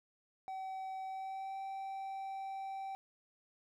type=tone with pitch glide; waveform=triangle; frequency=763 to 775.9 Hz; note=G5 to G5; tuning=-47 to -18 cents; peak=-38 dBFS; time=0.48-2.95 s; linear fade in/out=0 ms; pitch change=+29 cents; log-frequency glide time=1.05-1.58 s; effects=none